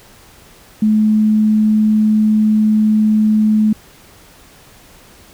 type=tone; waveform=sine; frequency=214.9 Hz; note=A3; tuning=41 cents flat; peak=-9 dBFS; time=0.82-3.73 s; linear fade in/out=5 ms; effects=pink hiss -44 dBFS RMS until 5.33 s